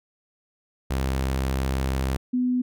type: tone pair in turn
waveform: sawtooth / sine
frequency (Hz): 66.2 / 249.9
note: C2 / B3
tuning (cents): +21 / +21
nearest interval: octave + major seventh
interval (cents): 2300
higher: second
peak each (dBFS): -19 / -20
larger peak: first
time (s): 0.9-2.17 / 2.33-2.62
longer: first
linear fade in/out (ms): 10
effects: none